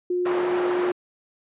sine tone, 358 Hz, F4, 43 cents sharp, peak -21 dBFS, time 0.1-0.92 s, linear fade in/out 5 ms
pink band-pass noise, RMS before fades -30 dBFS, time 0.25-0.92 s, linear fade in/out 10 ms, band 460 to 1400 Hz, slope 12 dB/octave
effects resampled to 8000 Hz

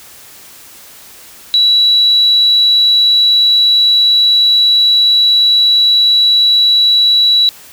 sine tone, 3923 Hz, B7, 12 cents flat, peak -6 dBFS, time 1.54-7.49 s, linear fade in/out 0 ms, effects white hiss -37 dBFS RMS until 7.72 s

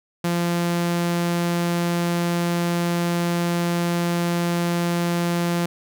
sawtooth tone, 172.4 Hz, F3, 22 cents flat, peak -16 dBFS, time 0.24-5.66 s, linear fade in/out 5 ms, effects none

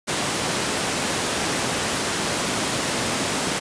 pink high-pass noise, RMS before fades -24 dBFS, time 0.07-3.6 s, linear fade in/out 20 ms, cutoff 160 Hz, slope 12 dB/octave, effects resampled to 22050 Hz

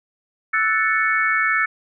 sine chord, F# minor seventh, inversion third, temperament equal, 1318.5 / 1480 / 1760 / 2217 Hz, E6 / F#6 / A6 / C#7, 0 / 0 / 0 / 0 cents, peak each -22 / -25 / -20 / -22 dBFS, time 0.53-1.66 s, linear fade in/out 10 ms, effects none

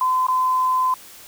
sine tone with dropouts, 1023 Hz, C6, 39 cents flat, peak -16 dBFS, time 0.01-0.94 s, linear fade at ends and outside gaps 2 ms, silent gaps 0.268-0.284 s, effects white hiss -43 dBFS RMS until 1.27 s

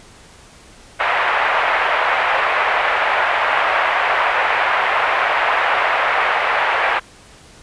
pink band-pass noise, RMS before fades -17 dBFS, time 0.99-7 s, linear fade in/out 20 ms, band 650 to 2400 Hz, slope 24 dB/octave, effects pink hiss -44 dBFS RMS until 7.62 s + resampled to 22050 Hz

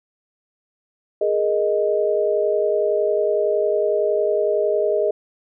sine chord, Ab suspended second, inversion none, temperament equal, 415.3 / 466.2 / 622.3 Hz, Ab4 / Bb4 / Eb5, 0 / 0 / 0 cents, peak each -20 / -24 / -20 dBFS, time 1.21-5.11 s, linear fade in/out 5 ms, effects none

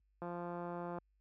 click train, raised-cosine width 1 ms, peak -30 dBFS, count 134, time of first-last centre 0.22-0.984 s, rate 174 Hz, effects added 50 Hz sine -63 dBFS peak until 1.2 s + high-pass 80 Hz 12 dB/octave

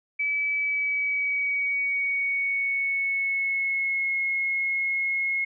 sine tone with pitch glide, 2296 to 2167 Hz, D7 to C#7, -40 to -40 cents, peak -23 dBFS, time 0.19-5.45 s, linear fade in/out 10 ms, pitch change -100 cents, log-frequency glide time 0.55-4.16 s, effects none

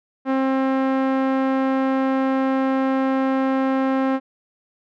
sawtooth tone with low-pass filter, 265.8 Hz, C4, 27 cents sharp, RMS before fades -20 dBFS, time 0.25-4.2 s, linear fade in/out 50 ms, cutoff 1500 Hz, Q 0.84, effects none

